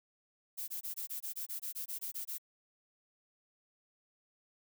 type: noise bursts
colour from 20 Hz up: violet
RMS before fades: -40 dBFS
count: 14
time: 0.57-2.383 s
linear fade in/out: 20 ms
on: 110 ms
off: 21 ms
effects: none